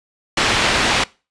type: low-pass noise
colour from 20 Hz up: white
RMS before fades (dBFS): -17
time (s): 0.37-1.04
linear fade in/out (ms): 5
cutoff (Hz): 3200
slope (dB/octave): 12
effects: noise-tail reverb RT60 0.3 s tail -22 dB re dry + resampled to 22050 Hz